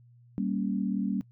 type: chord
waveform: sine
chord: G diminished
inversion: none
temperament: equal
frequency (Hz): 196 / 233.1 / 277.2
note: G3 / Bb3 / Db4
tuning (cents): 0 / 0 / 0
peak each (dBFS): -29 / -32 / -33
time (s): 0.38-1.21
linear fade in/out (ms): 0
effects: noise-tail reverb RT60 0.1 s tail -22 dB re dry + added 120 Hz sine -54 dBFS peak until 1.31 s